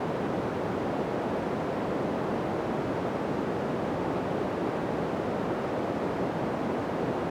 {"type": "band-pass noise", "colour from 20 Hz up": "white", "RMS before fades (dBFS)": -30, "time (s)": [0, 7.3], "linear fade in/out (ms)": 5, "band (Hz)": [140, 560], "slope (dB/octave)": 12, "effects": []}